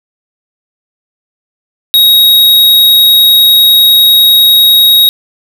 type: tone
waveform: square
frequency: 3786 Hz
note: A#7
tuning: 26 cents sharp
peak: -3 dBFS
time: 1.94-5.09 s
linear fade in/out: 0 ms
effects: none